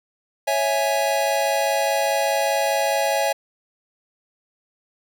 square chord, C# minor, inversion none, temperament equal, 554.4 / 659.3 / 830.6 Hz, C#5 / E5 / G#5, 0 / 0 / 0 cents, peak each -24 dBFS, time 0.47-3.33 s, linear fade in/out 10 ms, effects none

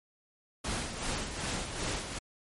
pink noise with tremolo, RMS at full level -33 dBFS, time 0.64-2.19 s, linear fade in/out 10 ms, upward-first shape sine, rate 2.6 Hz, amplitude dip 55%, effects MP3 48 kbps

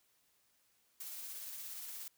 blue noise with tremolo, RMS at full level -45 dBFS, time 1-2.08 s, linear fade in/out 5 ms, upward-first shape sine, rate 17 Hz, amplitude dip 25%, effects white hiss -74 dBFS RMS until 2.17 s

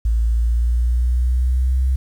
sine linear sweep, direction up, 55.8 to 65.41 Hz, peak -14 dBFS, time 0.05-1.96 s, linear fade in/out 5 ms, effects 8-bit

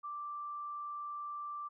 sine tone, 1174.7 Hz, D6, in tune, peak -39 dBFS, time 0.03-1.69 s, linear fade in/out 20 ms, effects none

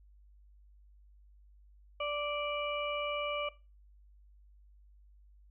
harmonic tone, 586 Hz, D5, 4 cents flat, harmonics 1 / 2 / 4 / 5, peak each -35 / -38 / -41 / -42 dBFS, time 2-3.49 s, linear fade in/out 5 ms, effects noise-tail reverb RT60 0.3 s tail -19 dB re dry + added 50 Hz sine -57 dBFS peak until 5.5 s

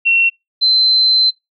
sine tone pair in turn, 2723 / 4080 Hz, F7 / C8, -44 / -44 cents, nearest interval perfect fifth, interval 700 cents, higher second, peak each -9 dBFS, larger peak neither, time 0.05-0.3 / 0.61-1.31 s, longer second, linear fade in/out 20 ms, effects noise-tail reverb RT60 0.2 s tail -25 dB re dry

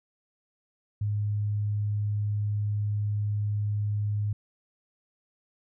sine tone, 104 Hz, G#2, 3 cents sharp, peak -25 dBFS, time 1.01-4.33 s, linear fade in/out 5 ms, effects none

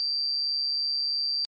sine tone with amplitude modulation, 4699 Hz, D8, in tune, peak -22 dBFS, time 0-1.45 s, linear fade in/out 0 ms, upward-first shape sine, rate 143 Hz, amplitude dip 55%, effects MP3 32 kbps

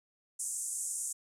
white band-pass noise, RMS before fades -37 dBFS, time 0.39-1.13 s, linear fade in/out 10 ms, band 6900 to 9700 Hz, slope 48 dB/octave, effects none

